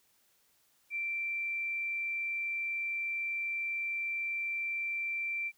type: tone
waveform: sine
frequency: 2349 Hz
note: D7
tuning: in tune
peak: -32 dBFS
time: 0.9-5.52 s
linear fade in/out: 50 ms
effects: white hiss -70 dBFS RMS until 5.57 s